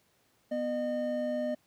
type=tone pair together; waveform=triangle; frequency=246.9 / 608.6 Hz; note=B3 / D#5; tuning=0 / -38 cents; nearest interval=octave + major third; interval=1562 cents; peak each=-32 / -29 dBFS; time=0.51-1.55 s; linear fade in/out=10 ms; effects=pink hiss -69 dBFS RMS until 1.66 s + high-pass 100 Hz 12 dB/octave